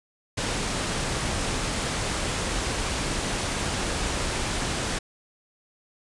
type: low-pass noise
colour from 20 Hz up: pink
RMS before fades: -28 dBFS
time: 0.37-4.99 s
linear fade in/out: 10 ms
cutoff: 10000 Hz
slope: 48 dB/octave
effects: resampled to 24000 Hz